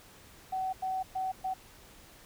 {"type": "tone bursts at uneven times", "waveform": "sine", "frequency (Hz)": 755, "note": "F#5", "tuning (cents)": 35, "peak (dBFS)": -30, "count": 4, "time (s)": [[0.52, 0.73], [0.82, 1.03], [1.15, 1.32], [1.44, 1.54]], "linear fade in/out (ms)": 10, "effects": ["pink hiss -55 dBFS RMS until 2.25 s"]}